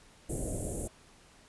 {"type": "band-stop noise", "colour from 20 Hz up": "pink", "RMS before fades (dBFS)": -35, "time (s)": [0.29, 0.88], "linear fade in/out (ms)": 10, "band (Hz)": [660, 7500], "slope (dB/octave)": 48, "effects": ["pink hiss -59 dBFS RMS until 1.48 s", "resampled to 24000 Hz"]}